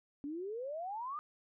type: exponential sweep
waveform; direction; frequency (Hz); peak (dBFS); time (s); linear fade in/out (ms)
sine; up; 276.7 to 1244.5; -38; 0.24-1.19; 0
effects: none